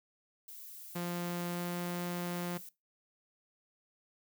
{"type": "noise", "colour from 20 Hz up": "violet", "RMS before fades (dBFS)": -49, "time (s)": [0.48, 2.69], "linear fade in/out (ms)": 2}
{"type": "tone with pitch glide", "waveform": "sawtooth", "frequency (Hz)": [174.61, 175.62], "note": ["F3", "F3"], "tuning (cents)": [0, 10], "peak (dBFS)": -31, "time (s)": [0.95, 2.58], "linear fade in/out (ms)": 10, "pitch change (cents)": 10, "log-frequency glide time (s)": [1.47, 1.8]}
{"effects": ["noise-tail reverb RT60 0.2 s tail -18 dB re dry"]}